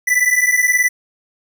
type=beating tone pair; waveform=square; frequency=1975.5 / 1994.5 Hz; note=B6 / B6; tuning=0 / +17 cents; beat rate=19 Hz; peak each=-16 dBFS; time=0.07-0.89 s; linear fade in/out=10 ms; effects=none